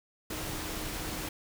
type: tone in noise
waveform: sine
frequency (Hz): 311.1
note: D#4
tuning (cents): 0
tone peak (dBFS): -45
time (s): 0.3-1.29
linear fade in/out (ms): 5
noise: pink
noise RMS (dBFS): -37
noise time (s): 0.3-1.29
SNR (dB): -11
effects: none